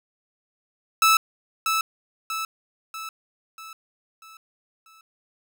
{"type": "tone with echo", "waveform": "sawtooth", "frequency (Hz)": 1310, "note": "E6", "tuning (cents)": -11, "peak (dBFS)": -11, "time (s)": [1.02, 1.17], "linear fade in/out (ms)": 2, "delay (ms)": 640, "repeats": 6, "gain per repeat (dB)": -6, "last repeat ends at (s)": 5.01, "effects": []}